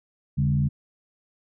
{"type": "tone with frequency modulation", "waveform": "sine", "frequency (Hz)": 140.8, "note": "C#3", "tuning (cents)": 27, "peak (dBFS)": -19, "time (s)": [0.37, 0.69], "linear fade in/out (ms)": 20, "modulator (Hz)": 59.6, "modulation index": 0.85, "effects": []}